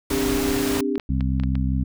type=noise; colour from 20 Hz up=pink; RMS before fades=-27 dBFS; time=0.1-0.81 s; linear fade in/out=5 ms
type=chord; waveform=sine; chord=C suspended second; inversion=none; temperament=equal with one note detuned; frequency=261.6 / 293.7 / 399.5 Hz; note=C4 / D4 / G4; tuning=0 / 0 / +33 cents; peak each=-25 dBFS; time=0.11-0.98 s; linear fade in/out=0 ms
type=clicks; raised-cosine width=0.3 ms; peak=-20 dBFS; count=6; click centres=0.956 / 0.998 / 1.208 / 1.399 / 1.436 / 1.554 s
type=harmonic tone; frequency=65.1 Hz; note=C2; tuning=8 cents flat; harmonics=1 / 2 / 3 / 4; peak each=-22 / -25 / -27 / -28 dBFS; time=1.09-1.84 s; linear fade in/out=5 ms
effects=none